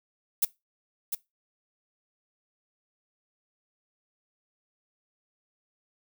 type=noise with echo; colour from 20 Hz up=violet; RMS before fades=-23 dBFS; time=0.42-0.45 s; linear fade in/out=5 ms; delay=700 ms; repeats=1; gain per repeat=-7 dB; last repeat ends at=1.15 s; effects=noise-tail reverb RT60 0.2 s tail -20 dB re dry